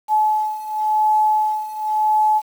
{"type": "beating tone pair", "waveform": "sine", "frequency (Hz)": [857, 857.92], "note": ["A5", "A5"], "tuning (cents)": [-46, -44], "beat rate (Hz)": 0.92, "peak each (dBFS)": [-20, -17], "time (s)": [0.08, 2.42], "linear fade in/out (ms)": 50, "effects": ["7-bit"]}